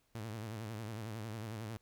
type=tone with vibrato; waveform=sawtooth; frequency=110 Hz; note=A2; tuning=in tune; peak=-37 dBFS; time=0.15-1.77 s; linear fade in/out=0 ms; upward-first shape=sine; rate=11 Hz; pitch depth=100 cents each way; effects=pink hiss -75 dBFS RMS until 1.81 s